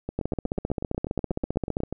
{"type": "two click trains", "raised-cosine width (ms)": 2, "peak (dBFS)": [-13, -17], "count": [26, 16], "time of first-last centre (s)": [[0.19, 1.835], [0.09, 1.926]], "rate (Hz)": [15.2, 8.17], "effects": []}